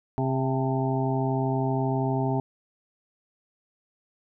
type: harmonic tone with a mistuned harmonic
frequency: 132.6 Hz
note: C3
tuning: 23 cents sharp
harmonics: 1 / 2 / 3 / 5 / 6 / 7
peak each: -26 / -29 / -31 / -33 / -34 / -34 dBFS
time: 0.18-2.4 s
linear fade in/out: 0 ms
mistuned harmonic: 7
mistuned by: -65 cents
effects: none